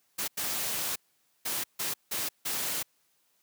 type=noise bursts at uneven times; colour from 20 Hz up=white; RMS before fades=-32 dBFS; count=6; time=0.18-0.28 / 0.37-0.96 / 1.45-1.64 / 1.79-1.94 / 2.11-2.29 / 2.45-2.83 s; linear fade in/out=10 ms; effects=white hiss -71 dBFS RMS until 3.42 s + high-pass 100 Hz 12 dB/octave